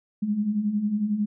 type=beating tone pair; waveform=sine; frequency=200.4 / 211.4 Hz; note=G3 / G#3; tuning=+38 / +31 cents; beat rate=11 Hz; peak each=-30 / -23 dBFS; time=0.22-1.26 s; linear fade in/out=10 ms; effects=none